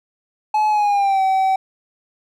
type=tone with pitch glide; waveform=triangle; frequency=854 to 765.2 Hz; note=G#5 to G5; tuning=+48 to -42 cents; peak=-12 dBFS; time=0.54-1.56 s; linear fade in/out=5 ms; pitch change=-190 cents; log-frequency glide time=0.69-1.22 s; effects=none